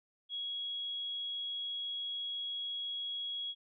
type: tone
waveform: sine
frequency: 3322 Hz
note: G#7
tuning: in tune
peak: -36 dBFS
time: 0.29-3.55 s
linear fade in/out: 50 ms
effects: none